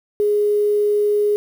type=tone with quantisation; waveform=sine; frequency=415.3 Hz; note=G#4; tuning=in tune; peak=-14 dBFS; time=0.2-1.36 s; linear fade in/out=0 ms; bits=7; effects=none